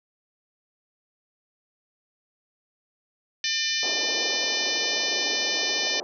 harmonic tone, 599 Hz, D5, 34 cents sharp, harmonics 3 / 4 / 5 / 6 / 7 / 8 / 9 / 10, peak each -32 / -32 / -32 / -32 / -32 / -32 / -32 / -32 dBFS, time 3.44-6 s, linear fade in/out 2 ms
pink band-pass noise, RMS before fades -36 dBFS, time 3.83-6.03 s, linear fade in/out 0 ms, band 340 to 840 Hz, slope 24 dB/octave
effects none

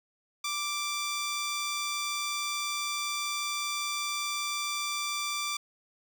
10% pulse tone, 1174.7 Hz, D6, in tune, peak -22 dBFS, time 0.44-5.57 s, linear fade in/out 5 ms, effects none

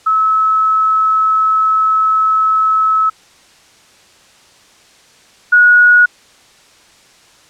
sine tone pair in turn, 1296 / 1454.7 Hz, E6 / F#6, -30 / -30 cents, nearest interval major second, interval 200 cents, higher second, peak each -9 / -4 dBFS, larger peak second, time 0.06-3.1 / 5.52-6.06 s, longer first, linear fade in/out 10 ms, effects white hiss -46 dBFS RMS until 7.49 s + low-pass 7000 Hz 12 dB/octave

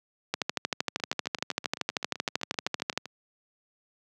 two click trains, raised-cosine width 0.2 ms, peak -9 / -22 dBFS, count 35 / 17, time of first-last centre 0.34-2.976 / 1-3.057 s, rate 12.9 / 7.78 Hz, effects high-pass 150 Hz 12 dB/octave

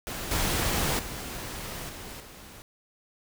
pink noise with level steps, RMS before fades -35 / -27 / -37 / -41 / -47 dBFS, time 0.07-2.62 s, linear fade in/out 0 ms, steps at 0.31 / 0.99 / 1.89 / 2.2 s, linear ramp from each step 2 ms, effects none

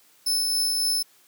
sawtooth tone with tremolo, 5260 Hz, E8, 5 cents flat, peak -18 dBFS, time 0.26-1.03 s, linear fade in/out 10 ms, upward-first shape triangle, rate 3.6 Hz, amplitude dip 25%, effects white hiss -58 dBFS RMS until 1.27 s + high-pass 150 Hz 12 dB/octave

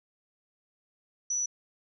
sine tone, 5920 Hz, F#8, in tune, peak -27 dBFS, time 1.3-1.46 s, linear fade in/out 5 ms, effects none

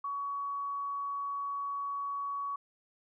sine tone, 1125 Hz, C#6, 25 cents sharp, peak -33 dBFS, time 0.04-2.56 s, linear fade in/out 5 ms, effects none

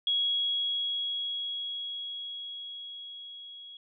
sine tone with level ramp, 3322 Hz, G#7, in tune, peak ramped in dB -24 to -44 dBFS, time 0.07-3.77 s, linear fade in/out 2 ms, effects none

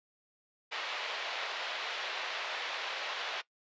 white band-pass noise, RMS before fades -38 dBFS, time 0.71-3.42 s, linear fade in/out 20 ms, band 490 to 3700 Hz, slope 24 dB/octave, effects noise-tail reverb RT60 0.1 s tail -19 dB re dry + resampled to 16000 Hz

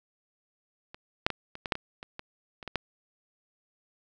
clicks, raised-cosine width 0.3 ms, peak -27 / -6 / -15 / -25 / -17 / -8 / -19 / -24 / -22 / -26 / -20 / -12 dBFS, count 12, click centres 0.945 / 1.265 / 1.303 / 1.554 / 1.658 / 1.722 / 1.754 / 2.029 / 2.194 / 2.628 / 2.677 / 2.757 s, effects none

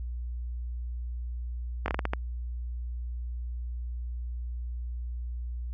slowing click train, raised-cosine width 0.5 ms, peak -13 dBFS, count 7, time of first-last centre 1.86-2.135 s, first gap 21 ms, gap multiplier 1.31, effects added 60 Hz sine -32 dBFS peak until 5.73 s

